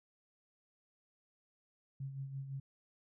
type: tone with tremolo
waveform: sine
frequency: 136.2 Hz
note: C#3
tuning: 30 cents flat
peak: -38 dBFS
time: 2-2.6 s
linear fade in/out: 5 ms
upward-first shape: sine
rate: 5.9 Hz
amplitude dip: 55%
effects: none